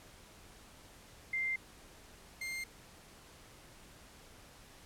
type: tone pair in turn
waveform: sine / 40% pulse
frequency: 2093 / 2108 Hz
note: C7 / C7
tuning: 0 / +12 cents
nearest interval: unison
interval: 12 cents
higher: second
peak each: -32 / -37 dBFS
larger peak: first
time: 1.33-1.56 / 2.41-2.64 s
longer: neither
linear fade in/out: 5 ms
effects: pink hiss -57 dBFS RMS until 4.85 s + low-pass 12000 Hz 12 dB/octave